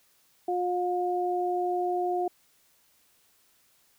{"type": "tone pair together", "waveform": "sine", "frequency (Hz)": [357.5, 715], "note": ["F4", "F5"], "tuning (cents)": [41, 41], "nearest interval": "octave", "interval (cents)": 1200, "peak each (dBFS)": -28, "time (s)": [0.48, 2.28], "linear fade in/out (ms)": 5, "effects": ["white hiss -65 dBFS RMS until 3.98 s"]}